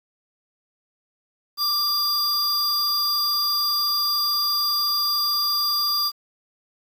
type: tone pair together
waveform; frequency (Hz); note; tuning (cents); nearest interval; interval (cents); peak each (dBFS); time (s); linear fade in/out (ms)
square; 1180 / 4791; D6 / D8; +8 / +34; 2 octaves; 2426; -29 / -21; 1.57-6.12; 50
effects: 8-bit